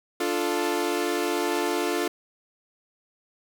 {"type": "chord", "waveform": "sawtooth", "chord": "D minor", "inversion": "none", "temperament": "equal", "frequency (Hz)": [293.7, 349.2, 440], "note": ["D4", "F4", "A4"], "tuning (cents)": [0, 0, 0], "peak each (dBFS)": [-26, -23, -25], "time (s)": [0.2, 2.08], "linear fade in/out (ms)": 5, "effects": []}